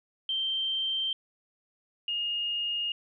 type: tone pair in turn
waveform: sine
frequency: 3136 / 2846 Hz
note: G7 / F7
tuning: 0 / +32 cents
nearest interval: major second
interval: 168 cents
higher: first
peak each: -27 / -28 dBFS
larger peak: first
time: 0.29-1.13 / 2.08-2.92 s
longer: neither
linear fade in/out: 2 ms
effects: none